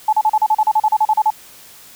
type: tone bursts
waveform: sine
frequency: 862 Hz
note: A5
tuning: 36 cents flat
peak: -10 dBFS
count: 15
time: 0.08-1.304 s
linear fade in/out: 5 ms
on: 48 ms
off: 36 ms
effects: white hiss -42 dBFS RMS until 1.95 s